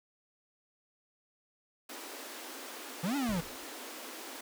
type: high-pass noise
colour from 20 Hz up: pink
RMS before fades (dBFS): -45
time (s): 1.89-4.41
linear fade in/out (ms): 5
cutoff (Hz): 240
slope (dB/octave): 96
type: linear two-way sweep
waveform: square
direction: up then down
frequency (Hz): 153.9 to 293.7 to 156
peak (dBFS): -31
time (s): 3.03-3.41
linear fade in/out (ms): 10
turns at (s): 3.16
type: noise with exponential decay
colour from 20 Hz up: brown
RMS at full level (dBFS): -39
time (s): 3.29-3.71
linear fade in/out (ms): 0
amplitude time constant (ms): 91
effects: none